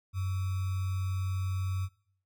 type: tone with sample-and-hold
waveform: sine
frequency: 94 Hz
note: F#2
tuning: 28 cents sharp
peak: -29 dBFS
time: 0.13-1.89 s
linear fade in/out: 50 ms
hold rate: 1225 Hz
effects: noise-tail reverb RT60 0.6 s tail -21 dB re dry